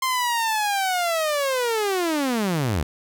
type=linear sweep; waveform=sawtooth; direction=down; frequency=1053 to 66.4 Hz; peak=-17 dBFS; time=0.02-2.83 s; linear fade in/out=5 ms; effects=none